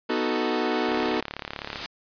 sawtooth chord, B dominant seventh, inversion none, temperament equal, 246.9 / 311.1 / 370 / 440 Hz, B3 / D#4 / F#4 / A4, 0 / 0 / 0 / 0 cents, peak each -25 dBFS, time 0.09-1.21 s, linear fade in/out 10 ms
click train, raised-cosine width 0.3 ms, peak -15 dBFS, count 32, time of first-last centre 0.89-1.758 s, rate 35.7 Hz
white noise with exponential growth, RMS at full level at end -28 dBFS, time 1.17-1.86 s, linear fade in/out 0 ms, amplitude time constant 150 ms
effects resampled to 11025 Hz

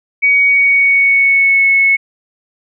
sine tone with pitch glide, 2251 to 2198 Hz, C#7 to C#7, +26 to -15 cents, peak -7 dBFS, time 0.22-1.97 s, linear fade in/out 20 ms, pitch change -41 cents, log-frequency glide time 0.41-1.67 s, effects none

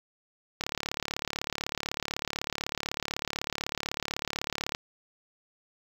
click train, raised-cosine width 0.2 ms, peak -13 dBFS, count 150, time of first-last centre 0.61-4.749 s, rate 36 Hz, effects 7-bit

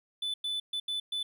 triangle tone bursts at uneven times, 3497 Hz, A7, 11 cents flat, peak -29 dBFS, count 5, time 0.22-0.34 / 0.44-0.6 / 0.73-0.8 / 0.88-1 / 1.12-1.23 s, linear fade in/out 5 ms, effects none

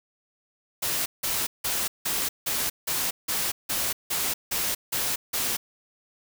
white noise bursts, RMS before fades -27 dBFS, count 12, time 0.82-5.57 s, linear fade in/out 10 ms, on 240 ms, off 170 ms, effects none

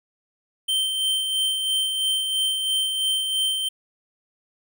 square tone with tremolo, 3116 Hz, G7, 11 cents flat, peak -20 dBFS, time 0.68-3.69 s, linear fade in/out 10 ms, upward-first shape sine, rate 3 Hz, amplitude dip 40%, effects none

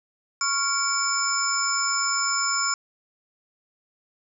sine tone cluster, 1108 / 1389 / 2281 / 5260 / 7100 Hz, C#6 / F6 / C#7 / E8 / A8, -1 / -10 / +49 / -5 / +15 cents, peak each -29 / -27 / -35 / -27 / -27 dBFS, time 0.41-2.74 s, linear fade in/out 2 ms, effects none

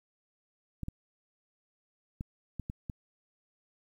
clicks, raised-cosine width 5 ms, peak -24 dBFS, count 6, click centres 0.833 / 0.884 / 2.209 / 2.597 / 2.699 / 2.898 s, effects 10-bit

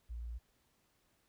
sine tone, 58.27 Hz, A#1, in tune, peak -40 dBFS, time 0.09-0.39 s, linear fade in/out 20 ms, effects pink hiss -75 dBFS RMS until 1.28 s

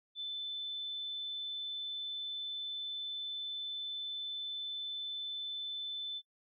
sine tone, 3520 Hz, A7, in tune, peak -37 dBFS, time 0.15-6.22 s, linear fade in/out 50 ms, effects noise-tail reverb RT60 0.1 s tail -26 dB re dry

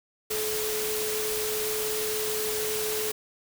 sine tone in noise, 430 Hz, A4, 40 cents flat, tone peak -30 dBFS, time 0.3-3.12 s, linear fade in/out 10 ms, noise white, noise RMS -31 dBFS, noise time 0.3-3.12 s, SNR -2 dB, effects none

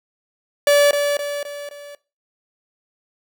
45% pulse tone with echo, 577 Hz, D5, 31 cents flat, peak -11 dBFS, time 0.67-0.91 s, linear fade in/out 2 ms, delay 260 ms, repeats 4, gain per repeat -6 dB, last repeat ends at 1.95 s, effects noise-tail reverb RT60 0.3 s tail -20 dB re dry

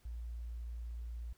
sine tone, 58.27 Hz, A#1, in tune, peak -40 dBFS, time 0.05-1.33 s, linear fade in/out 5 ms, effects pink hiss -70 dBFS RMS until 1.37 s

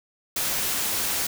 white noise, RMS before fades -26 dBFS, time 0.36-1.27 s, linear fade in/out 5 ms, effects none

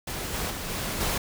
pink noise with level steps, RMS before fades -33 / -30 / -34 / -31 / -27 dBFS, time 0.07-1.18 s, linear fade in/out 5 ms, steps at 0.33 / 0.5 / 0.69 / 1 s, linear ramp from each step 10 ms, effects none

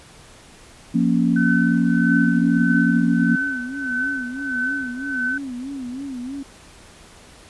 sine chord, Bb minor, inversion second, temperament equal with one note detuned, 174.61 / 234.8 / 277.2 Hz, F3 / Bb3 / Db4, 0 / +13 / 0 cents, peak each -20 / -18 / -21 dBFS, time 0.94-3.36 s, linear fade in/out 10 ms
sine tone with tremolo, 1519 Hz, F#6, 45 cents sharp, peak -19 dBFS, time 1.36-5.38 s, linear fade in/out 5 ms, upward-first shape triangle, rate 1.6 Hz, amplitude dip 90%
sine tone with vibrato, 261.6 Hz, C4, in tune, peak -27 dBFS, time 2.09-6.43 s, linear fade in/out 5 ms, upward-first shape sine, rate 3.1 Hz, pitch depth 130 cents each way
effects pink hiss -46 dBFS RMS until 7.49 s + resampled to 24000 Hz

